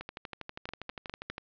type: two click trains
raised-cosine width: 0.3 ms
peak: -23 / -22 dBFS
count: 18 / 4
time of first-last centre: 0.01-1.381 / 0.69-1.3 s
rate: 12.4 / 4.92 Hz
effects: resampled to 11025 Hz + 8-bit